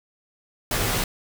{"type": "noise with comb filter", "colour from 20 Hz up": "pink", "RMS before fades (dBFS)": -24, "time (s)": [0.71, 1.04], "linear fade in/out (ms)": 2, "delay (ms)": 14, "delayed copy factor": -0.9, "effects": []}